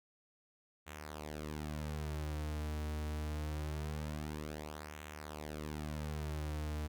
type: tone with flanger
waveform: sawtooth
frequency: 75.9 Hz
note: D#2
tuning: 42 cents flat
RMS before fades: -41 dBFS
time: 0.86-6.88 s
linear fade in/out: 20 ms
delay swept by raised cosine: 0.2 to 5.8 ms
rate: 0.24 Hz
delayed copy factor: -0.7
effects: none